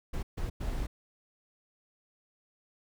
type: noise bursts at uneven times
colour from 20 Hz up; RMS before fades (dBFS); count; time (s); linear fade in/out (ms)
brown; -33; 3; 0.13-0.23 / 0.37-0.5 / 0.6-0.87; 10
effects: none